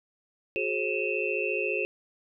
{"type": "tone cluster", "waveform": "sine", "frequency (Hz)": [367, 421.3, 536, 2547, 2699], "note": ["F#4", "G#4", "C5", "D#7", "E7"], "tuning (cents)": [-14, 25, 42, 40, 40], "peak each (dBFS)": [-33, -32, -34, -33, -32], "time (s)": [0.56, 1.85], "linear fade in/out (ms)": 0, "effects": []}